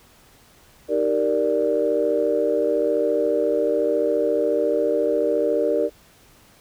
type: chord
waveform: sine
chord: Eb major seventh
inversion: none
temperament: equal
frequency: 311.1 / 392 / 466.2 / 587.3 Hz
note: Eb4 / G4 / Bb4 / D5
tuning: 0 / 0 / 0 / 0 cents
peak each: -26 / -25 / -21 / -22 dBFS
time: 0.88-5.9 s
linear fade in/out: 50 ms
effects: tanh soft clip ceiling -8 dBFS + pink hiss -53 dBFS RMS until 6.6 s